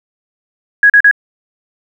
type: tone bursts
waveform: sine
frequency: 1661.2 Hz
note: G#6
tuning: in tune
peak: -3 dBFS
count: 3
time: 0.83-1.112 s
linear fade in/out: 2 ms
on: 68 ms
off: 39 ms
effects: 7-bit